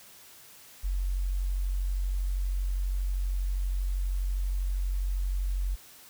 sine tone, 46.25 Hz, F#1, in tune, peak -26 dBFS, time 0.83-5.76 s, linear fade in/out 20 ms, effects white hiss -52 dBFS RMS until 6.09 s

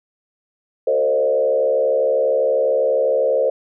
sine tone with frequency modulation, 530 Hz, C5, 22 cents sharp, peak -14 dBFS, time 0.87-3.5 s, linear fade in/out 5 ms, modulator 72.4 Hz, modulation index 1.1, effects none

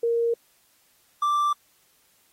sine / triangle tone pair in turn, 466.2 / 1174.8 Hz, A#4 / D6, 0 / 0 cents, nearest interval octave + major third, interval 1600 cents, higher second, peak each -20 / -18 dBFS, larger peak second, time 0.03-0.34 / 1.22-1.53 s, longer neither, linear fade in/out 5 ms, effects white hiss -63 dBFS RMS until 2.32 s + AAC 48 kbps

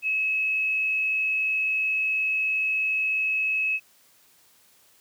sine tone with frequency modulation, 2577 Hz, E7, 40 cents flat, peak -22 dBFS, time 0.02-3.8 s, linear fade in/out 50 ms, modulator 76.6 Hz, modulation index 0.34, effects white hiss -59 dBFS RMS until 5 s + high-pass 80 Hz 12 dB/octave

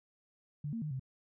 sine tone with pitch steps, 146.9 / 228.4 / 152 / 131.4 Hz, D3 / A#3 / D#3 / C3, +1 / -35 / -40 / +8 cents, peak -35 dBFS, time 0.64-0.996 s, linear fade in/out 5 ms, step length 89 ms, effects none

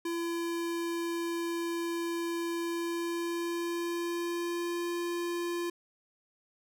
square tone with pitch glide, 338.6 to 345.5 Hz, E4 to F4, +46 to -19 cents, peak -32 dBFS, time 0.05-5.7 s, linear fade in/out 5 ms, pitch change +35 cents, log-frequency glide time 2.6-4.91 s, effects none

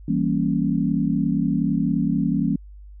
sine chord, E diminished seventh, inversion none, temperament equal, 164.81 / 196 / 233.1 / 277.2 Hz, E3 / G3 / Bb3 / Db4, 0 / 0 / 0 / 0 cents, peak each -24 dBFS, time 0.08-2.56 s, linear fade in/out 5 ms, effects added 50 Hz sine -39 dBFS peak until 3 s

